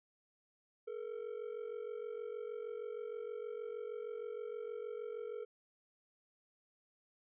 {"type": "ring-modulated tone", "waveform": "triangle", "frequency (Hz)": 451, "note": "A4", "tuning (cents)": 43, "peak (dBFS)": -36, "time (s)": [0.87, 5.45], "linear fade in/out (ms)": 10, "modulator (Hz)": 23.2, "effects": ["resampled to 8000 Hz"]}